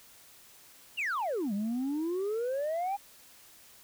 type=exponential two-way sweep; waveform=sine; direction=down then up; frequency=2945 to 195.4 to 820 Hz; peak=-27 dBFS; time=0.97-2.97 s; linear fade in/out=20 ms; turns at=1.53 s; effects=tanh soft clip ceiling -28 dBFS + white hiss -56 dBFS RMS until 3.83 s